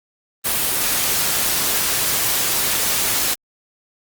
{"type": "noise", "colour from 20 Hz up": "white", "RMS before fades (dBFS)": -19, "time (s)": [0.44, 3.35], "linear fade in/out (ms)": 20, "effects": ["Opus 32 kbps"]}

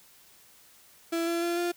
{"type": "tone with pitch steps", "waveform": "35% pulse", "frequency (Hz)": [333.6, 338.5, 343.4, 348.4], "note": ["E4", "E4", "F4", "F4"], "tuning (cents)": [21, 46, -29, -4], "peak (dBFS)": -25, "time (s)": [1.12, 1.72], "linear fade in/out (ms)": 10, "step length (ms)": 150, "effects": ["white hiss -57 dBFS RMS until 1.76 s"]}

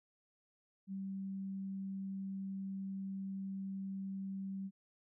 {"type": "tone", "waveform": "sine", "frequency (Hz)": 193.6, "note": "G3", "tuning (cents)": -21, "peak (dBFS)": -39, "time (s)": [0.87, 4.71], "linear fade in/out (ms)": 50, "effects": []}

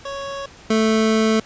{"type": "tone pair in turn", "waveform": "25% pulse", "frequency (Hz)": [554.4, 220], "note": ["C#5", "A3"], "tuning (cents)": [0, 0], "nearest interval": "octave + major third", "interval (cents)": 1600, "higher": "first", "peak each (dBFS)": [-23, -11], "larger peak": "second", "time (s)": [[0.05, 0.46], [0.7, 1.4]], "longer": "second", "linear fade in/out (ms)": 5, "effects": ["pink hiss -44 dBFS RMS until 1.45 s", "resampled to 16000 Hz"]}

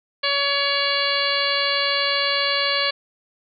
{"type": "harmonic tone with a mistuned harmonic", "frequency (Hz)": 564, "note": "C#5", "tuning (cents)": 30, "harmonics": [1, 2, 3, 4, 5, 6, 7, 8], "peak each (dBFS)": [-27, -27, -27, -27, -27, -27, -27, -27], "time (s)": [0.23, 2.91], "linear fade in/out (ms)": 10, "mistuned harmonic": 7, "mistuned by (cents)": 60, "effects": []}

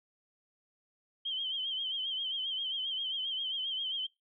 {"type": "tone with vibrato", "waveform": "sine", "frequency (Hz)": 3136, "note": "G7", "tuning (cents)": 0, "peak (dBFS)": -32, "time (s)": [1.25, 4.07], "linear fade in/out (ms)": 10, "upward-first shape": "sine", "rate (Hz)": 7.5, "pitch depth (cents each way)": 69, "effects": ["noise-tail reverb RT60 0.2 s tail -23 dB re dry"]}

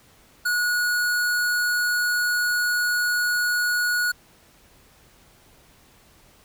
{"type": "tone", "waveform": "square", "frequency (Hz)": 1456, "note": "F#6", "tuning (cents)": -28, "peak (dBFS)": -21, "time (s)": [0.45, 4.12], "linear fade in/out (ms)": 10, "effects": ["pink hiss -55 dBFS RMS until 6.44 s"]}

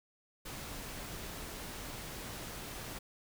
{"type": "noise", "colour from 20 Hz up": "pink", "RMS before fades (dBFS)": -44, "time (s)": [0.45, 2.99], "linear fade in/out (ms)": 10, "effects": []}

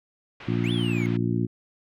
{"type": "low-pass noise", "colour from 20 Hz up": "white", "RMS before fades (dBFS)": -43, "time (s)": [0.4, 1.17], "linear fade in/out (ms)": 5, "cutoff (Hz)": 3000, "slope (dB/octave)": 24}
{"type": "harmonic tone", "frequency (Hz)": 58.27, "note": "A#1", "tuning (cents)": 0, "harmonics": [2, 3, 4, 5, 6], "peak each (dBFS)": [-26, -28, -29, -30, -31], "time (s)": [0.47, 1.47], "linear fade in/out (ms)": 20}
{"type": "exponential two-way sweep", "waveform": "triangle", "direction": "up then down", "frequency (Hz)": [2037, 3537, 2133], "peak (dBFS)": -31, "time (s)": [0.64, 1.06], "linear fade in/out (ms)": 0, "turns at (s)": 0.72}
{"effects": []}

